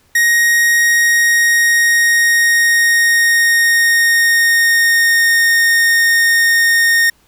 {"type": "tone with pitch glide", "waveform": "45% pulse", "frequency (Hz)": [1875, 1844.9], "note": ["A#6", "A#6"], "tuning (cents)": [10, -18], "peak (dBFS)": -9, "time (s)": [0.15, 7.1], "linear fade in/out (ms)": 5, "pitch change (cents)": -28, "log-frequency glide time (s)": [0.73, 5.32], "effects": ["pink hiss -54 dBFS RMS until 7.27 s"]}